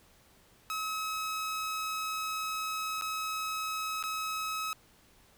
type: tone with dropouts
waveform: sawtooth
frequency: 1282 Hz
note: E6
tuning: 49 cents flat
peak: -29 dBFS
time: 0.7-4.73 s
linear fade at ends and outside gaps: 0 ms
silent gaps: 3.012-3.021 / 4.027-4.038 s
effects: pink hiss -62 dBFS RMS until 5.37 s